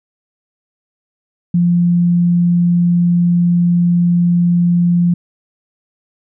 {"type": "tone", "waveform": "sine", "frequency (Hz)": 174, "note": "F3", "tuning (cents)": -6, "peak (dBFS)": -9, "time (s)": [1.54, 5.14], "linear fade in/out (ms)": 5, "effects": []}